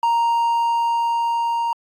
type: tone with level ramp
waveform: triangle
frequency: 932.3 Hz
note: A#5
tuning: in tune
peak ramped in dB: -13 to -17 dBFS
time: 0.03-1.73 s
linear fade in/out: 2 ms
effects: AAC 64 kbps